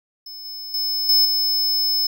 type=tone with level steps; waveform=square; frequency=5220 Hz; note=E8; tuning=18 cents flat; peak=-34 / -31 / -21 / -13 / -18 dBFS; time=0.26-2.07 s; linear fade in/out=5 ms; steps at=0.45 / 0.74 / 1.09 / 1.25 s; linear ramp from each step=2 ms; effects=none